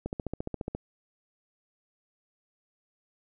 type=click train; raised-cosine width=2 ms; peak=-19 dBFS; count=11; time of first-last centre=0.06-0.75 s; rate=14.5 Hz; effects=none